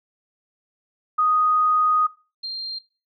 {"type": "tone pair in turn", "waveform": "sine", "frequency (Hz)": [1244.5, 4186], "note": ["D#6", "C8"], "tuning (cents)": [0, 0], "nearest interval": "octave + major sixth", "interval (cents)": 2100, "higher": "second", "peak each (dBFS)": [-16, -27], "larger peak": "first", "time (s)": [[1.18, 2.07], [2.43, 2.79]], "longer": "first", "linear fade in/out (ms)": 10, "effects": ["noise-tail reverb RT60 0.3 s tail -18 dB re dry"]}